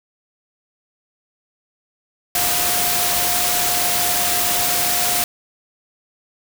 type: tone in noise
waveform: sine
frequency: 710 Hz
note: F5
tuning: 28 cents sharp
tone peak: -26 dBFS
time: 2.35-5.24 s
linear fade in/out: 2 ms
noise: white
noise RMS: -19 dBFS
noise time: 2.35-5.24 s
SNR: -10 dB
effects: none